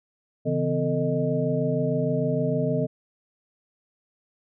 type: tone cluster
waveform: sine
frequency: 136.1 / 162.6 / 252.6 / 444.8 / 619 Hz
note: C#3 / E3 / B3 / A4 / D#5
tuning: -31 / -23 / +39 / +19 / -9 cents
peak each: -28 dBFS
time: 0.45-2.87 s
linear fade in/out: 20 ms
effects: none